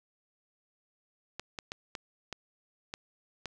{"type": "clicks", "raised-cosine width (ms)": 0.2, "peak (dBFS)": -20, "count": 7, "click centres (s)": [1.396, 1.588, 1.719, 1.952, 2.327, 2.939, 3.457], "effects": []}